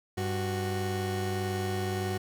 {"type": "tone pair together", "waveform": "30% pulse", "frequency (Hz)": [97.9, 370], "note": ["G2", "F#4"], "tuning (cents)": [-2, 0], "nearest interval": "octave + major seventh", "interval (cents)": 2302, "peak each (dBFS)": [-29, -30], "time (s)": [0.17, 2.18], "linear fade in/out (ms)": 10, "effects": []}